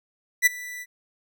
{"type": "tone with ADSR envelope", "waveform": "45% pulse", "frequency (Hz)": 1975.5, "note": "B6", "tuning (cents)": 0, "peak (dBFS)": -12, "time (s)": [0.42, 0.86], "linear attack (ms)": 41, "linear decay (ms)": 18, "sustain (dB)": -22, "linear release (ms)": 44, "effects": []}